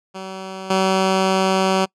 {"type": "tone with level steps", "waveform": "10% pulse", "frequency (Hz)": 190, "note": "F#3", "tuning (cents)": 46, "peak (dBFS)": [-21, -7], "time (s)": [0.14, 1.86], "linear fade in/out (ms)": 20, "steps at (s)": 0.7, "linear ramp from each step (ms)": 5, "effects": ["noise-tail reverb RT60 0.1 s tail -25 dB re dry", "low-pass 7000 Hz 12 dB/octave"]}